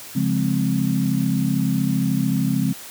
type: chord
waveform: sine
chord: Db major seventh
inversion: none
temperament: equal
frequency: 138.59 / 174.61 / 207.7 / 261.6 Hz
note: Db3 / F3 / Ab3 / C4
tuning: 0 / 0 / 0 / 0 cents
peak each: -23 dBFS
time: 0.15-2.73 s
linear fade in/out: 10 ms
effects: white hiss -38 dBFS RMS until 2.9 s + high-pass 80 Hz 12 dB/octave